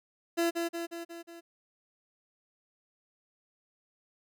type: tone with echo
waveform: 30% pulse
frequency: 337.8 Hz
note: E4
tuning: 42 cents sharp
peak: -23 dBFS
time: 0.37-0.51 s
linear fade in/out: 20 ms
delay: 180 ms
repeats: 5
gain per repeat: -4 dB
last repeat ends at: 1.41 s
effects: none